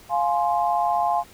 sine chord, F minor, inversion none, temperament just, 698.5 / 838.1 / 1047.7 Hz, F5 / Ab5 / C6, 0 / +16 / +2 cents, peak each -22 / -23 / -26 dBFS, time 0.09-1.24 s, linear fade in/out 50 ms, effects pink hiss -49 dBFS RMS until 1.33 s

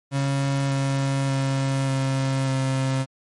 35% pulse tone with pitch steps, 138 / 136.73 / 135.47 / 134.23 / 132.99 Hz, C#3 / C#3 / C#3 / C3 / C3, -7 / -23 / -39 / +45 / +29 cents, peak -19 dBFS, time 0.11-3.06 s, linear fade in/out 50 ms, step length 590 ms, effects MP3 48 kbps

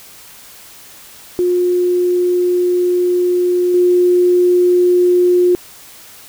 sine tone with level steps, 357.2 Hz, F4, 39 cents sharp, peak -11 / -8 dBFS, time 1.39-5.55 s, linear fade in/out 0 ms, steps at 3.74 s, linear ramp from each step 2 ms, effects white hiss -39 dBFS RMS until 6.28 s

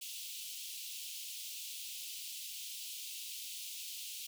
pink high-pass noise, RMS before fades -45 dBFS, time 0.01-4.27 s, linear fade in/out 10 ms, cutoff 2700 Hz, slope 48 dB/octave, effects none

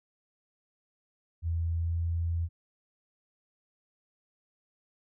sine tone with pitch glide, 83.4 to 84.13 Hz, E2 to E2, +21 to +36 cents, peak -27 dBFS, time 1.42-2.49 s, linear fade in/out 50 ms, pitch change +15 cents, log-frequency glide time 1.75-1.97 s, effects none

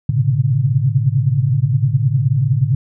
sine tone cluster, 109.3 / 125.4 / 134.5 / 144.7 Hz, A2 / B2 / C3 / D3, -11 / +27 / +48 / -25 cents, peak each -18 dBFS, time 0.09-2.75 s, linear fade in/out 5 ms, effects none

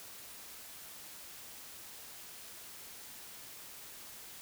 silence, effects white hiss -50 dBFS RMS until 4.41 s

